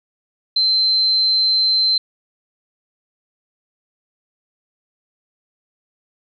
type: tone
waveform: sine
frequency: 4100 Hz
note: C8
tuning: 36 cents flat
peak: -13 dBFS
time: 0.56-1.98 s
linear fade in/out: 5 ms
effects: none